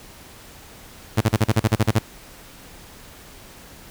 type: tone bursts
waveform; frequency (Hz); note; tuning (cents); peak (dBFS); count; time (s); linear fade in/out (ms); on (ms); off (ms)
sawtooth; 110; A2; 0; -10; 11; 1.17-1.991; 10; 41; 37
effects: pink hiss -44 dBFS RMS until 3.9 s